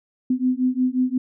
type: beating tone pair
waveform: sine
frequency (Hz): 251.7 / 257.3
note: B3 / C4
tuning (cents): +33 / -29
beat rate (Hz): 5.6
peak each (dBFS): -21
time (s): 0.3-1.18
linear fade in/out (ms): 5
effects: none